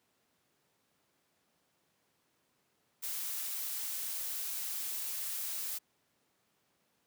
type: noise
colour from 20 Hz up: blue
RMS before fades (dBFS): -38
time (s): 3.02-5.79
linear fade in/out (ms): 20
effects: pink hiss -75 dBFS RMS until 7.06 s + high-pass 150 Hz 12 dB/octave